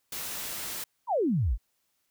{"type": "noise", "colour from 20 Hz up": "white", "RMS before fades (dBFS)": -36, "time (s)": [0.12, 0.84], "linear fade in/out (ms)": 5}
{"type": "exponential sweep", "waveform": "sine", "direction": "down", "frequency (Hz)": [1044, 41.2], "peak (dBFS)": -23, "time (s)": [1.07, 1.58], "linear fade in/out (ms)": 50}
{"effects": ["white hiss -75 dBFS RMS until 2.1 s"]}